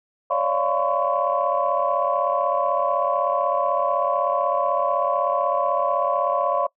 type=tone cluster; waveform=sine; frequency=555 / 591 / 690 / 1020 / 1111 Hz; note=C#5 / D5 / F5 / C6 / C#6; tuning=+2 / +11 / -21 / -44 / +4 cents; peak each=-25 dBFS; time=0.3-6.67 s; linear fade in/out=10 ms; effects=noise-tail reverb RT60 0.1 s tail -22 dB re dry + tanh soft clip ceiling -8 dBFS